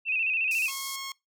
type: tone with vibrato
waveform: sine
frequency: 2600 Hz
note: E7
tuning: 24 cents flat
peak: -24 dBFS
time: 0.05-0.71 s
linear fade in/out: 50 ms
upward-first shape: square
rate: 14 Hz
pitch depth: 56 cents each way
type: band-pass noise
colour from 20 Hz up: pink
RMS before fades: -39 dBFS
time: 0.51-0.96 s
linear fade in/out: 2 ms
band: 4600 to 15000 Hz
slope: 48 dB/octave
type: tone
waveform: 10% pulse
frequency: 1086 Hz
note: C#6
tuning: 36 cents flat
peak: -26 dBFS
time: 0.68-1.12 s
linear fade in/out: 2 ms
effects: noise-tail reverb RT60 0.2 s tail -23 dB re dry